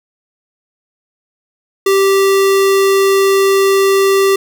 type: tone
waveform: square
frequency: 390.6 Hz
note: G4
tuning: 6 cents flat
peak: -9 dBFS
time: 1.86-4.36 s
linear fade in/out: 5 ms
effects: none